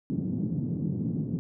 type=band-pass noise; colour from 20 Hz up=white; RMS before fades=-30 dBFS; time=0.1-1.39 s; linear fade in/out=0 ms; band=130 to 230 Hz; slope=24 dB/octave; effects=none